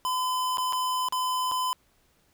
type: tone with dropouts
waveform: square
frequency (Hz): 1015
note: B5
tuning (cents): +47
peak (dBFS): -26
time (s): 0.05-1.73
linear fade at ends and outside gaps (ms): 0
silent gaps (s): 0.572-0.582 / 0.725-0.731 / 1.086-1.124 / 1.514-1.519
effects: pink hiss -66 dBFS RMS until 2.33 s

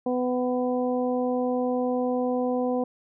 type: harmonic tone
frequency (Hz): 250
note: B3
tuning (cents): +21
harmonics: 1 / 2 / 3 / 4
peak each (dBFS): -26 / -26 / -32 / -39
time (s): 0.06-2.84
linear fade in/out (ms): 5
effects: none

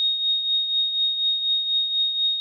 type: tone with tremolo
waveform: sine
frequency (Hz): 3729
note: A#7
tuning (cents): 0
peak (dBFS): -17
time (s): 0-2.4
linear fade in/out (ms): 0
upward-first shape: triangle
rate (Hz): 4.1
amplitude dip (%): 60
effects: none

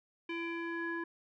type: tone with low-pass filter sweep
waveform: square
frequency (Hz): 336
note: E4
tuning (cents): +33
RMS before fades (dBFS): -38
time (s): 0.29-1.04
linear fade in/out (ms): 5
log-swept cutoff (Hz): 2600 to 1500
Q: 5.4
effects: none

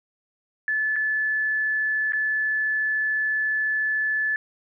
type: tone with dropouts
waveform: sine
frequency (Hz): 1733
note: A6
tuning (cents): -27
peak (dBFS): -21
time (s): 0.68-4.36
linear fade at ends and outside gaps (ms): 1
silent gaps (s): 0.959-0.963 / 2.122-2.133
effects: none

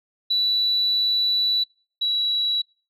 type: tone pair in turn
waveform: sine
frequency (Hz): 3951 / 3910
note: B7 / B7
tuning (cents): 0 / -18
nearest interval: unison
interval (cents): 18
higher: first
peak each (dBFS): -17 / -19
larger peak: first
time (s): 0.3-1.64 / 2.01-2.62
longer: first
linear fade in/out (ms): 10
effects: noise-tail reverb RT60 0.4 s tail -26 dB re dry + tanh soft clip ceiling -13 dBFS

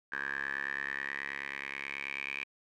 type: tone with band-pass filter sweep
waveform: 10% pulse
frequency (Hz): 69.3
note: C#2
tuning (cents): 0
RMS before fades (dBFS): -38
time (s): 0.12-2.44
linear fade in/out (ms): 5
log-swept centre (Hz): 1600 to 2400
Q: 9.2
effects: none

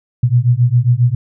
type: beating tone pair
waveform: sine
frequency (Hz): 118.3 / 125.7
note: A#2 / B2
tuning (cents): +26 / +31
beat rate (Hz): 7.4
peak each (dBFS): -12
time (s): 0.23-1.15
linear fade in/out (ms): 5
effects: none

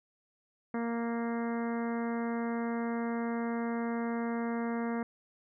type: harmonic tone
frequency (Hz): 232.9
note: A#3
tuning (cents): -1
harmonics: 1 / 2 / 3 / 4 / 5 / 6 / 7 / 8 / 9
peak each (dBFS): -32 / -38 / -42 / -44 / -46 / -48 / -49 / -50 / -51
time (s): 0.74-5.03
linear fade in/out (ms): 2
effects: none

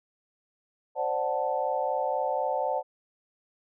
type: chord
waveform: sine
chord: D dominant seventh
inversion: third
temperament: equal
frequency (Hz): 523.3 / 587.3 / 740 / 880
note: C5 / D5 / F#5 / A5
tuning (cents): 0 / 0 / 0 / 0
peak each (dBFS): -31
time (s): 0.95-2.83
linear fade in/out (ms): 50
effects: none

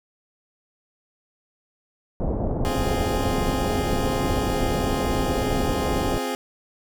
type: low-pass noise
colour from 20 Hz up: pink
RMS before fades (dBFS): -25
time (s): 2.2-6.18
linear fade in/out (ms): 0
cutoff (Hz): 710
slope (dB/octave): 24
type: chord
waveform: 20% pulse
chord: F minor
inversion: second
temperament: equal with one note detuned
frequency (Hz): 261.6 / 349.2 / 417.2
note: C4 / F4 / Ab4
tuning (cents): 0 / 0 / +8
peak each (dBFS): -23 / -28 / -24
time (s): 2.65-6.35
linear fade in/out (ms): 0
effects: none

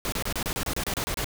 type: noise bursts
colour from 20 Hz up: pink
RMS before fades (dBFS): -29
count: 12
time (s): 0.05-1.244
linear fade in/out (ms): 0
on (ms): 72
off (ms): 30
effects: none

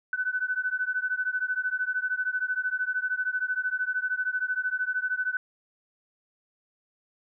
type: beating tone pair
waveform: sine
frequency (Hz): 1498 / 1511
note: F#6 / F#6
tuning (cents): +21 / +36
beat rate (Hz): 13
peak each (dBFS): -29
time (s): 0.13-5.37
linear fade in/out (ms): 2
effects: none

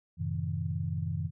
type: chord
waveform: sine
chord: F# diminished seventh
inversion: none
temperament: just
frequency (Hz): 92.5 / 111 / 133.2 / 159.84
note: F#2 / A2 / C3 / Eb3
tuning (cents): 0 / +16 / +31 / +47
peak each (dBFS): -34 / -39 / -37 / -34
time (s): 0.17-1.31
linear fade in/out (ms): 50
effects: none

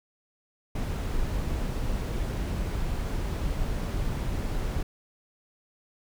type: noise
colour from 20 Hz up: brown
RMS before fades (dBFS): -29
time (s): 0.75-4.83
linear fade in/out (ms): 5
effects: none

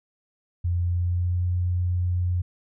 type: tone with pitch glide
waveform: sine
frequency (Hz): 87.31 to 89.2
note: F2 to F2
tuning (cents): 0 to +37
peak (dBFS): -21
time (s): 0.64-2.42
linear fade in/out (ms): 10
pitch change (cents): +37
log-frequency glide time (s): 0.75-1.47
effects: none

